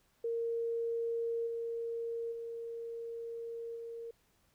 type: tone with level steps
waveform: sine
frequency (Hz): 462.9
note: A#4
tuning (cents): -12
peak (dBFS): -32 / -35 / -39 / -41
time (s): 0.24-4.11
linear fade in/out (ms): 5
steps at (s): 1.46 / 2.31 / 3.75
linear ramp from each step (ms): 20
effects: pink hiss -72 dBFS RMS until 4.54 s